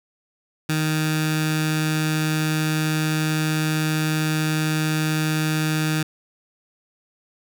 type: tone with notch filter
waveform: 15% pulse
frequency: 155.56 Hz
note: D#3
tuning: in tune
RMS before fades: -22 dBFS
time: 0.69-6.03 s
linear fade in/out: 5 ms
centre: 550 Hz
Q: 0.67
effects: none